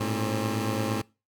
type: tone cluster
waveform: 15% pulse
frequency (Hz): 106.8 / 115.5 / 268.1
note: G#2 / A#2 / C4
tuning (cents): +49 / -16 / +42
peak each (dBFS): -22 / -26 / -26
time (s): 0-1.02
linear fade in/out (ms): 10
effects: noise-tail reverb RT60 0.3 s tail -23 dB re dry